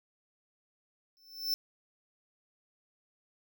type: tone with exponential growth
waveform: square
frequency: 5320 Hz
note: E8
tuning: 15 cents sharp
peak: -26 dBFS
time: 1.17-1.54 s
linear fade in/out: 0 ms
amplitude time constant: 80 ms
effects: none